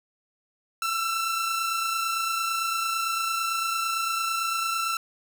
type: tone pair together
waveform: sawtooth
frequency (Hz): 1337 / 1365.9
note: E6 / F6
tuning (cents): +24 / -39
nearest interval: unison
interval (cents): 37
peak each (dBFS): -22 / -31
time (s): 0.82-4.97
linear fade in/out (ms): 2
effects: none

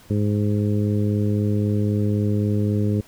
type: harmonic tone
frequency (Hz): 103.83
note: G#2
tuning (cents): 0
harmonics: 1 / 2 / 3 / 4 / 5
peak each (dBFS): -20 / -23 / -28 / -29 / -35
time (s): 0.1-3.01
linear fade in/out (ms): 5
effects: pink hiss -50 dBFS RMS until 3.07 s

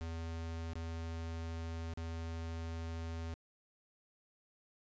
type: tone with dropouts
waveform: square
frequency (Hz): 82.41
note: E2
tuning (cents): 0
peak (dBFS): -40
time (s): 0.01-3.34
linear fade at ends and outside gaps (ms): 0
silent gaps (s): 0.734-0.755 / 1.937-1.974
effects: resampled to 16000 Hz

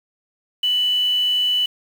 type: tone with quantisation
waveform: sine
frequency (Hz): 2977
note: F#7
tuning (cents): +10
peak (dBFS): -16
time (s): 0.63-1.66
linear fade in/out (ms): 5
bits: 6
effects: none

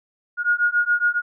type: beating tone pair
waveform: sine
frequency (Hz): 1432 / 1439.2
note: F6 / F#6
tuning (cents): +43 / -48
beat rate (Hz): 7.2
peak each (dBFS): -20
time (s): 0.37-1.22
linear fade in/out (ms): 50
effects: none

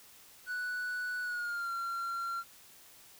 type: tone with pitch glide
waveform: triangle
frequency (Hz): 1480 to 1372.9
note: F#6 to F6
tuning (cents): 0 to -30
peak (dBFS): -32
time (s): 0.46-2.44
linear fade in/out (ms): 50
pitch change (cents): -130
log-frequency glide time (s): 1.22-1.71
effects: white hiss -57 dBFS RMS until 3.19 s

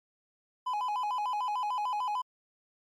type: tone with vibrato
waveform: triangle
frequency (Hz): 917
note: A#5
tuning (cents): -29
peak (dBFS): -27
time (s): 0.66-2.22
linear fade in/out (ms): 10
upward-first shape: square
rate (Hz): 6.7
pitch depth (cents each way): 160
effects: MP3 64 kbps

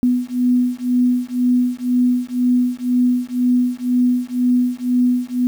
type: beating tone pair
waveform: sine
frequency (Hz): 246.9 / 248.9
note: B3 / B3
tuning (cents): 0 / +14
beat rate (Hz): 2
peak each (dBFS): -17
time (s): 0.03-5.47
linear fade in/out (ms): 0
effects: 7-bit

